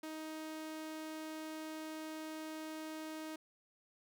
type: tone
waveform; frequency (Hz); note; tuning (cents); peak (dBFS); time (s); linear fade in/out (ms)
sawtooth; 313.6; D#4; +14; -39; 0.03-3.36; 5
effects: none